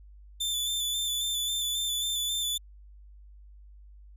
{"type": "tone with vibrato", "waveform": "sawtooth", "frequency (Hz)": 3520, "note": "A7", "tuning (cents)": 0, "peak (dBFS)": -25, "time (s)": [0.4, 2.58], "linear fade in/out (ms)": 10, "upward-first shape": "square", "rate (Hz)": 3.7, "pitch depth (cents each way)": 24, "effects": ["added 50 Hz sine -48 dBFS peak until 4.16 s"]}